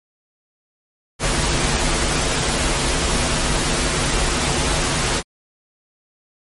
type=noise with comb filter; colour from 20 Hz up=pink; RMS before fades=-19 dBFS; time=1.19-5.23 s; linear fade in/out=50 ms; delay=10 ms; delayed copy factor=-0.65; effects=MP3 48 kbps